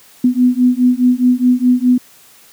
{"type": "beating tone pair", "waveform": "sine", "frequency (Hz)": [246.9, 251.7], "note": ["B3", "B3"], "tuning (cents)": [0, 33], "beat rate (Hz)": 4.8, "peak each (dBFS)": -12, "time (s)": [0.24, 1.98], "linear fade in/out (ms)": 5, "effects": ["white hiss -45 dBFS RMS until 2.52 s", "high-pass 80 Hz 12 dB/octave"]}